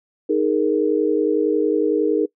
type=chord; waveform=sine; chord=D# suspended fourth; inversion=none; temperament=equal; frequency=311.1 / 415.3 / 466.2 Hz; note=D#4 / G#4 / A#4; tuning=0 / 0 / 0 cents; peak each=-20 dBFS; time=0.29-2.26 s; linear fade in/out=10 ms; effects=noise-tail reverb RT60 0.1 s tail -22 dB re dry